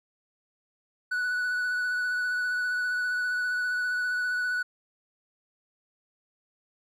triangle tone with vibrato, 1480 Hz, F#6, in tune, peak -24 dBFS, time 1.11-4.63 s, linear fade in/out 10 ms, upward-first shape triangle, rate 15 Hz, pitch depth 22 cents each way, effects none

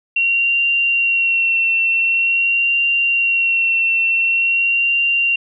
sine tone with vibrato, 2737 Hz, F7, 36 cents flat, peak -13 dBFS, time 0.16-5.36 s, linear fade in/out 5 ms, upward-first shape sine, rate 0.46 Hz, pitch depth 22 cents each way, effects none

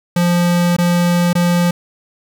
square tone with dropouts, 174.61 Hz, F3, in tune, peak -12 dBFS, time 0.16-1.71 s, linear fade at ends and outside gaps 5 ms, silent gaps 0.766-0.784 / 1.331-1.352 s, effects 8-bit

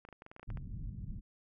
clicks, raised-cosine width 0.5 ms, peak -35 dBFS, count 11, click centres 0.051 / 0.088 / 0.127 / 0.221 / 0.264 / 0.315 / 0.364 / 0.396 / 0.43 / 0.503 / 0.573 s
pink low-pass noise, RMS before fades -42 dBFS, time 0.47-1.21 s, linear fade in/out 20 ms, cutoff 180 Hz, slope 24 dB/octave
effects none

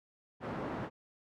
pink band-pass noise, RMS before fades -39 dBFS, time 0.4-0.9 s, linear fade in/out 50 ms, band 130 to 1200 Hz, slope 12 dB/octave, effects none

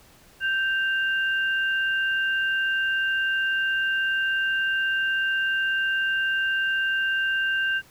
sine tone pair together, 1564.1 / 2794 Hz, G6 / F7, -4 / 0 cents, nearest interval minor seventh, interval 1004 cents, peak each -22 / -30 dBFS, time 0.4-7.82 s, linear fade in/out 50 ms, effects pink hiss -54 dBFS RMS until 7.9 s

